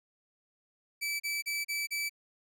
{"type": "tone bursts", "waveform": "sawtooth", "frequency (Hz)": 2310, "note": "D7", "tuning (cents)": -29, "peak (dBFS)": -28, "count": 5, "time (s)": [1.01, 2.096], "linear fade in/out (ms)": 20, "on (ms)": 190, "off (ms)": 34, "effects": []}